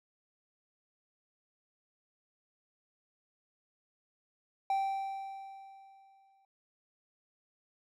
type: tone with exponential decay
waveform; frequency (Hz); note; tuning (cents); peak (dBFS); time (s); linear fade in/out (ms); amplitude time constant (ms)
triangle; 780; G5; -9; -25; 4.7-6.45; 2; 380
effects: none